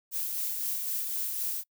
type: noise with tremolo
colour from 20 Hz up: violet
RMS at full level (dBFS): -31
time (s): 0.11-1.64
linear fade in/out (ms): 50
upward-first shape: sine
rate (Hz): 3.9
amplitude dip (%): 30
effects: noise-tail reverb RT60 0.1 s tail -26 dB re dry